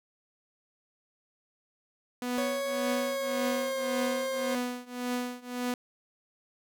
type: tone with tremolo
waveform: sawtooth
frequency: 246.9 Hz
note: B3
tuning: in tune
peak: -24 dBFS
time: 2.22-5.74 s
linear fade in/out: 2 ms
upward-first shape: triangle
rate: 1.8 Hz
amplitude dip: 95%
type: tone with pitch glide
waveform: 40% pulse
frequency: 554.4 to 531.2 Hz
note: C#5 to C5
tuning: 0 to +26 cents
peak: -29 dBFS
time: 2.38-4.55 s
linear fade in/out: 0 ms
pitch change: -74 cents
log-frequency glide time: 2.87-3.89 s
effects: none